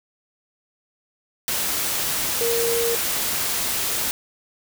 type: tone in noise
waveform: sine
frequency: 466.2 Hz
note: A#4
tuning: in tune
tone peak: -21 dBFS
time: 2.41-2.95 s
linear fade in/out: 0 ms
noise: white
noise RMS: -24 dBFS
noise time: 1.48-4.11 s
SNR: 0 dB
effects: none